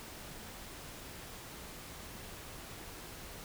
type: silence
effects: pink hiss -48 dBFS RMS until 3.44 s